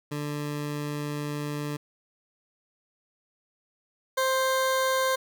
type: tone pair in turn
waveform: 20% pulse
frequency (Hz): 147.2 / 524.6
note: D3 / C5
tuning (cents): +4 / +4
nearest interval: octave + minor seventh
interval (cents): 2200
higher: second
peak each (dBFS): -25 / -18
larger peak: second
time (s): 0.11-1.77 / 4.17-5.16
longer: first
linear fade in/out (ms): 10
effects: none